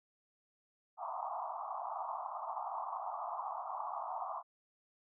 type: band-pass noise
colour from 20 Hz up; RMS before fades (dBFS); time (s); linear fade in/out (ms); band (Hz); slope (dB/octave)
pink; -41; 0.97-4.43; 50; 670 to 1200; 96
effects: none